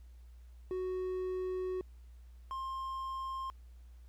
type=tone pair in turn; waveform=triangle; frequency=370 / 1060.2 Hz; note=F#4 / C6; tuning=0 / +23 cents; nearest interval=octave + tritone; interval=1823 cents; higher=second; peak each=-32 / -35 dBFS; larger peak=first; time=0.71-1.81 / 2.51-3.5 s; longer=first; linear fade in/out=0 ms; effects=added 60 Hz sine -51 dBFS peak until 4.08 s + pink hiss -73 dBFS RMS until 4.08 s